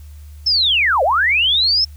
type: linear two-way sweep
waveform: sine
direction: down then up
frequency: 5380 to 493.9 to 5380 Hz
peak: -12 dBFS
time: 0.46-1.85 s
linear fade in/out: 10 ms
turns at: 1.03 s
effects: added 74 Hz sine -34 dBFS peak until 1.96 s + white hiss -53 dBFS RMS until 1.96 s